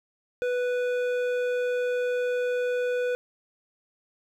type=tone with hard clipping; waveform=triangle; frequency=493.9 Hz; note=B4; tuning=in tune; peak=-26 dBFS; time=0.42-3.15 s; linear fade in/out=0 ms; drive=14 dB; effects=none